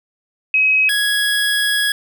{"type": "tone pair in turn", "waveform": ["sine", "25% pulse"], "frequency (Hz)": [2546, 1667.2], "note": ["D#7", "G#6"], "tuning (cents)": [39, 6], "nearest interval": "perfect fifth", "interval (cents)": 733, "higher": "first", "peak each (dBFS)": -11, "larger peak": "neither", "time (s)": [[0.54, 0.89], [0.89, 1.92]], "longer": "second", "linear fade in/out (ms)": 2, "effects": []}